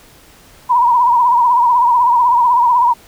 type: tone with vibrato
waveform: sine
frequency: 968 Hz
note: B5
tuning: 35 cents flat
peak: -8 dBFS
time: 0.69-2.94 s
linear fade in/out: 20 ms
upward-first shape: sine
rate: 16 Hz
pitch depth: 73 cents each way
effects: pink hiss -44 dBFS RMS until 3.07 s